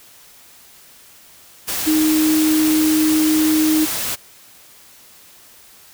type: tone in noise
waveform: sine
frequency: 311.1 Hz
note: D#4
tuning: in tune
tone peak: -13 dBFS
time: 1.86-3.86 s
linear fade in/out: 20 ms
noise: white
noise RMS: -23 dBFS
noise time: 1.67-4.16 s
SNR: +7 dB
effects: white hiss -46 dBFS RMS until 5.93 s